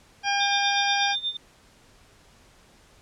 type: harmonic tone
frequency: 803 Hz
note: G5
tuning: 41 cents sharp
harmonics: 1 / 2 / 3 / 4 / 6 / 7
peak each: -25 / -28 / -30 / -31 / -33 / -33 dBFS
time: 0.23-1.16 s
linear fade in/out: 50 ms
type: tone with tremolo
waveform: sine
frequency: 3600 Hz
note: A7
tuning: 39 cents sharp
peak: -23 dBFS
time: 0.4-1.37 s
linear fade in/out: 5 ms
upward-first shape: sine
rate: 8.3 Hz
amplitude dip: 85%
effects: pink hiss -56 dBFS RMS until 3.01 s + low-pass 9000 Hz 12 dB/octave